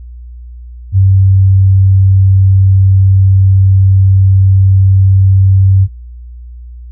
sine tone, 96.1 Hz, G2, 34 cents flat, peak -3 dBFS, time 0.92-5.88 s, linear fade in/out 50 ms, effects added 60 Hz sine -26 dBFS peak until 6.91 s

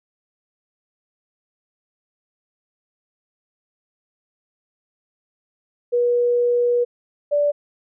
sine tone pair in turn, 483.3 / 582.8 Hz, B4 / D5, -38 / -13 cents, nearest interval minor third, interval 325 cents, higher second, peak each -15 dBFS, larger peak neither, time 5.92-6.85 / 7.31-7.52 s, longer first, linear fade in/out 20 ms, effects none

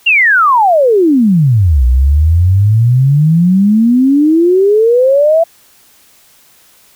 sine exponential two-way sweep, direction down then up, 2863 to 60 to 675 Hz, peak -5 dBFS, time 0.06-5.44 s, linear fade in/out 10 ms, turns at 1.85 s, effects white hiss -46 dBFS RMS until 6.95 s

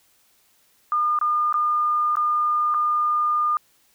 sine tone with dropouts, 1212 Hz, D#6, 46 cents flat, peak -18 dBFS, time 0.92-3.57 s, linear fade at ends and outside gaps 1 ms, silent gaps 1.189-1.213 / 1.526-1.541 / 2.155-2.169 / 2.741-2.745 s, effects white hiss -61 dBFS RMS until 3.94 s

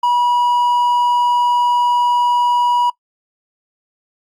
triangle tone, 970 Hz, B5, 31 cents flat, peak -10 dBFS, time 0.03-2.9 s, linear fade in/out 5 ms, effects noise-tail reverb RT60 0.1 s tail -22 dB re dry + Opus 48 kbps

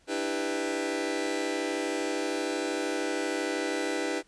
sawtooth chord, E minor seventh, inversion third, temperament just, 296.7 / 329.6 / 395.6 / 494.4 Hz, D4 / E4 / G4 / B4, +18 / 0 / +16 / +2 cents, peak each -30 dBFS, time 0.07-4.23 s, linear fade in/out 50 ms, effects pink hiss -64 dBFS RMS until 4.27 s + resampled to 22050 Hz

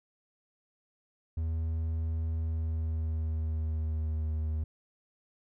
triangle tone with pitch glide, 80.7 to 77.95 Hz, E2 to D#2, -36 to +4 cents, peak -27 dBFS, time 1.37-4.64 s, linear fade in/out 5 ms, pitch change -60 cents, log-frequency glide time 2.4-4.29 s, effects none

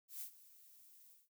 violet noise with ADSR envelope, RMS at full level -45 dBFS, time 0.08-1.29 s, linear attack 130 ms, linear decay 93 ms, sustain -18 dB, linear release 180 ms, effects noise-tail reverb RT60 0.1 s tail -19 dB re dry

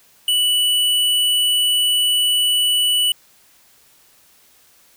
square tone, 2960 Hz, F#7, in tune, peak -15 dBFS, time 0.28-3.12 s, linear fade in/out 2 ms, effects white hiss -53 dBFS RMS until 4.96 s

